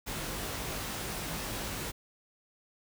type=noise with comb filter; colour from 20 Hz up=pink; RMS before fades=-37 dBFS; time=0.06-1.92 s; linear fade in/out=20 ms; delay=19 ms; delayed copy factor=+0.7; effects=none